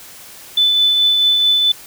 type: tone with tremolo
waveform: sine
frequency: 3503 Hz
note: A7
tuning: 8 cents flat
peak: -9 dBFS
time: 0.57-1.72 s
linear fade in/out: 5 ms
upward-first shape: triangle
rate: 4.6 Hz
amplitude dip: 30%
effects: white hiss -38 dBFS RMS until 1.86 s